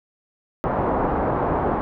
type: low-pass noise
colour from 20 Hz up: white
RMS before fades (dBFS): -22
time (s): 0.64-1.81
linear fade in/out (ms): 0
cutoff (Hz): 1000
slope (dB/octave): 24
effects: none